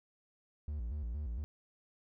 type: tone with vibrato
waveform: triangle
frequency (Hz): 65.5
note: C2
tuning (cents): +2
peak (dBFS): -34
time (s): 0.68-1.44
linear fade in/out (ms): 0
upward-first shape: square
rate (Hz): 4.3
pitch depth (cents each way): 220
effects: none